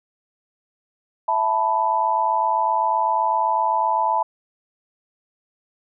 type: chord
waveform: sine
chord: E suspended fourth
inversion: none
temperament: equal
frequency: 659.3 / 880 / 987.8 Hz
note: E5 / A5 / B5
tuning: 0 / 0 / 0 cents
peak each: -26 / -20 / -21 dBFS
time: 1.28-4.23 s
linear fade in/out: 5 ms
effects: none